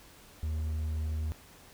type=tone; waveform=triangle; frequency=77.78 Hz; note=D#2; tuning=in tune; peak=-28 dBFS; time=0.43-1.32 s; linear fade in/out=0 ms; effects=pink hiss -55 dBFS RMS until 1.73 s